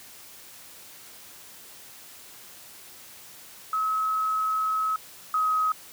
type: tone pair in turn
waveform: sine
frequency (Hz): 1284 / 1266.3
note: E6 / D#6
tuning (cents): -46 / +30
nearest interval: unison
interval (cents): 24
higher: first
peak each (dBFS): -23 / -21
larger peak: second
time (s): 3.73-4.96 / 5.34-5.72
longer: first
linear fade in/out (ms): 2
effects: white hiss -47 dBFS RMS until 5.92 s + high-pass 60 Hz 12 dB/octave